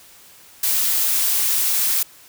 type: noise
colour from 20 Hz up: blue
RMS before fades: -19 dBFS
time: 0.63-2.03 s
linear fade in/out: 5 ms
effects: white hiss -47 dBFS RMS until 2.28 s